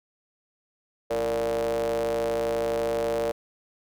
square ring-modulated tone, 61.74 Hz, B1, in tune, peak -22 dBFS, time 1.1-3.32 s, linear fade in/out 10 ms, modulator 520 Hz, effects none

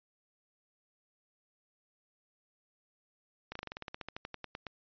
slowing click train, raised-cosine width 0.3 ms, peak -24 dBFS, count 18, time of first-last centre 3.52-4.668 s, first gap 34 ms, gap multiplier 1.08, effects resampled to 11025 Hz

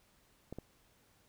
clicks, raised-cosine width 2 ms, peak -29 dBFS, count 2, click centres 0.526 / 0.586 s, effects pink hiss -69 dBFS RMS until 1.28 s

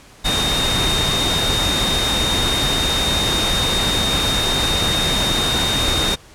sine tone in noise, 3688 Hz, A#7, 19 cents flat, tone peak -19 dBFS, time 0.24-6.16 s, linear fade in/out 20 ms, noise pink, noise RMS -20 dBFS, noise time 0.24-6.16 s, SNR -2 dB, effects pink hiss -45 dBFS RMS until 6.34 s + low-pass 10000 Hz 12 dB/octave

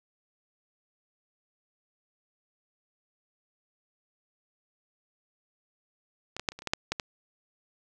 clicks, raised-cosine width 0.2 ms, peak -20 / -17 / -8 / -30 / -25 / -28 / -14 / -7 / -11 / -14 dBFS, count 10, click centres 6.366 / 6.396 / 6.488 / 6.52 / 6.59 / 6.621 / 6.673 / 6.735 / 6.92 / 6.998 s, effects none

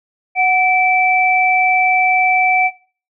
sine tone pair together, 740 / 2322 Hz, F#5 / D7, 0 / -20 cents, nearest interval octave + minor sixth, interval 1980 cents, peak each -13 dBFS, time 0.35-2.71 s, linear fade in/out 50 ms, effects noise-tail reverb RT60 0.4 s tail -19 dB re dry

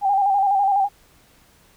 sine tone with vibrato, 793 Hz, G5, 20 cents sharp, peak -15 dBFS, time 0.01-0.89 s, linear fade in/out 50 ms, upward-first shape square, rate 12 Hz, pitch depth 46 cents each way, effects pink hiss -55 dBFS RMS until 1.76 s

